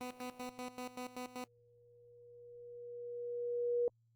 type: tone with tremolo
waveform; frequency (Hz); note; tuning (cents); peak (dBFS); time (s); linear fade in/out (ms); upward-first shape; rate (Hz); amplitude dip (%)
15% pulse; 250; B3; +21; -35; 0.01-1.44; 0; square; 5.2; 80
type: tone with exponential growth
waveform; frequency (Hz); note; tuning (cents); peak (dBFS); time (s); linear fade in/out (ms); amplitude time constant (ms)
sine; 480.7; B4; -47; -29; 1.44-3.88; 1; 530
effects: added 115 Hz sine -70 dBFS peak until 4.15 s + Opus 24 kbps